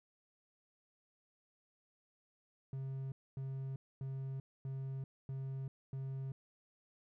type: tone bursts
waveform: triangle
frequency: 134.1 Hz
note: C3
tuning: 43 cents sharp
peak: -37 dBFS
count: 6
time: 2.73-6.32 s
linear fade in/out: 2 ms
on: 390 ms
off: 250 ms
effects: none